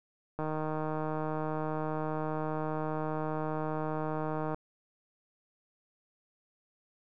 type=click train; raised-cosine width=1 ms; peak=-21 dBFS; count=645; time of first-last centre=0.39-4.545 s; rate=155 Hz; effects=none